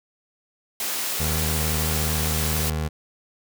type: high-pass noise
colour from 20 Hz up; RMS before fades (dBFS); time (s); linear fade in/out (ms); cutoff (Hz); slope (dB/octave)
white; -27; 0.8-2.7; 2; 200; 12
type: tone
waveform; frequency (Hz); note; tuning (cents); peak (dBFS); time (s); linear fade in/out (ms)
25% pulse; 77.78; D#2; 0; -20; 1.19-2.89; 20
effects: none